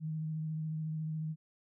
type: tone with vibrato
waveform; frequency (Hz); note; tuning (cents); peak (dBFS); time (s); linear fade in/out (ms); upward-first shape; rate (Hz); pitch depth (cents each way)
sine; 156.9; D#3; +15; -34; 0-1.36; 50; triangle; 14; 23
effects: none